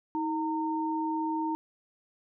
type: tone pair together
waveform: sine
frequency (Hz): 318.1 / 916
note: D#4 / A#5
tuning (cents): +38 / -31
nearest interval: octave + tritone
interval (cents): 1831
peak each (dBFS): -30 / -31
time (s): 0.15-1.55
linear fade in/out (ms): 0
effects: none